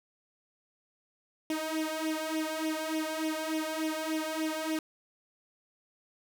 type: tone with flanger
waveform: sawtooth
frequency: 315 Hz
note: D#4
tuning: 21 cents sharp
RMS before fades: -33 dBFS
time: 1.5-4.79 s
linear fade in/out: 2 ms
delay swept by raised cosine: 0.33 to 1.93 ms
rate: 3.4 Hz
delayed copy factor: +0.8
effects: none